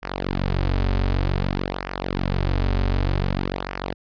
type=tone with flanger; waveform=sawtooth; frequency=46.73 Hz; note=F#1; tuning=18 cents sharp; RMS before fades=-23 dBFS; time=0.02-3.94 s; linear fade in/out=20 ms; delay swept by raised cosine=0.25 to 6.15 ms; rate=0.54 Hz; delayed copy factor=-0.8; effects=resampled to 11025 Hz